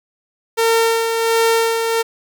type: tone with tremolo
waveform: sawtooth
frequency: 455.6 Hz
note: A#4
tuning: 40 cents flat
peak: -8 dBFS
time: 0.57-2.03 s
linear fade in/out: 20 ms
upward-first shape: sine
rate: 1.4 Hz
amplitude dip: 45%
effects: none